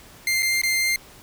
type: tone with dropouts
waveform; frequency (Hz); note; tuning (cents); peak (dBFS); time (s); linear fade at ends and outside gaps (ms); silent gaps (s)
sawtooth; 2099; C7; +5; -16; 0.27-0.96; 2; 0.424-0.428 / 0.616-0.634
effects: pink hiss -47 dBFS RMS until 1.22 s